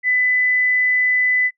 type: tone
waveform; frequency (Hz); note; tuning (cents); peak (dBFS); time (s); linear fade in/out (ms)
sine; 2001; B6; +22; -14; 0.03-1.51; 50
effects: noise-tail reverb RT60 0.1 s tail -23 dB re dry